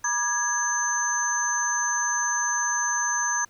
sine tone cluster, 965 / 1197 / 1663 / 6220 Hz, B5 / D6 / G#6 / G8, -40 / +33 / +2 / -14 cents, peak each -29 / -33 / -27 / -26 dBFS, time 0.04-3.45 s, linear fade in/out 5 ms, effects pink hiss -59 dBFS RMS until 3.49 s

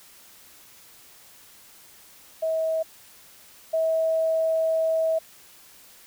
sine tone pair in turn, 643 / 645.6 Hz, E5 / E5, -43 / -36 cents, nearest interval unison, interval 7 cents, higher second, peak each -22 / -20 dBFS, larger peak second, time 2.42-2.83 / 3.73-5.19 s, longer second, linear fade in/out 10 ms, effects white hiss -51 dBFS RMS until 6.06 s

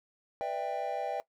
triangle chord, E minor seventh, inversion second, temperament just, 494.4 / 593.3 / 659.3 / 791.1 Hz, B4 / D5 / E5 / G5, +2 / +18 / 0 / +16 cents, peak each -38 / -36 / -35 / -33 dBFS, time 0.41-1.2 s, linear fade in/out 0 ms, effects noise-tail reverb RT60 0.1 s tail -19 dB re dry

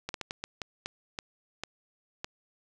slowing click train, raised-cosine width 0.2 ms, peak -17 dBFS, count 10, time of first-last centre 0.09-2.245 s, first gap 52 ms, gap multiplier 1.36, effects none

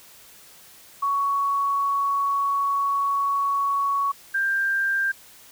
sine tone pair in turn, 1117 / 1586.5 Hz, C#6 / G6, +13 / +20 cents, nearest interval tritone, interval 607 cents, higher second, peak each -20 / -20 dBFS, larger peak neither, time 1.02-4.12 / 4.34-5.12 s, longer first, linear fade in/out 10 ms, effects white hiss -49 dBFS RMS until 5.51 s

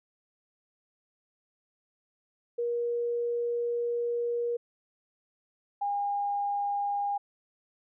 sine tone pair in turn, 475.2 / 810.3 Hz, A#4 / G#5, +33 / -43 cents, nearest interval major sixth, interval 924 cents, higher second, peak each -27 dBFS, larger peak neither, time 2.58-4.57 / 5.81-7.18 s, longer first, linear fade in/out 10 ms, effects none

